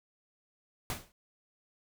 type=noise with exponential decay; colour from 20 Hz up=pink; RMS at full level=-32 dBFS; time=0.9-1.12 s; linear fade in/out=1 ms; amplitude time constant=47 ms; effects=none